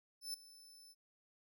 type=tone with ADSR envelope; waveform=sawtooth; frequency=5274 Hz; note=E8; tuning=in tune; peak=-36 dBFS; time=0.21-0.95 s; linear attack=130 ms; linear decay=4 ms; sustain=-19 dB; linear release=41 ms; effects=none